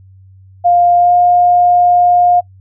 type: tone with pitch glide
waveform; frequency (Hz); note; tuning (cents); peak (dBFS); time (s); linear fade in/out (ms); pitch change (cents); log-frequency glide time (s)
sine; 702 to 709.7; F5 to F5; +9 to +28; -6; 0.64-2.41; 20; +19; 0.97-1.13
effects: noise-tail reverb RT60 0.1 s tail -22 dB re dry + added 95 Hz sine -38 dBFS peak until 2.6 s